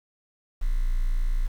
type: tone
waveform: triangle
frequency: 29.14 Hz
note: A#0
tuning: in tune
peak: -17 dBFS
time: 0.61-1.48 s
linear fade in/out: 20 ms
effects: tanh soft clip ceiling -18 dBFS + 8-bit